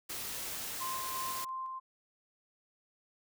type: noise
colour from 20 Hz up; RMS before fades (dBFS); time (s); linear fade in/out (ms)
white; -40; 0.09-1.45; 10
type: tone with tremolo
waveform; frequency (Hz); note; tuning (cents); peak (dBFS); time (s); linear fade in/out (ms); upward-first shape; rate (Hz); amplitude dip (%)
sine; 1046.5; C6; 0; -36; 0.8-1.8; 20; square; 2.9; 25
effects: none